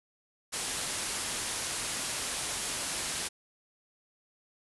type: low-pass noise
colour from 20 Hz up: white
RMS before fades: -35 dBFS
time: 0.52-3.29 s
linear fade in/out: 20 ms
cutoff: 11000 Hz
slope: 96 dB/octave
effects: none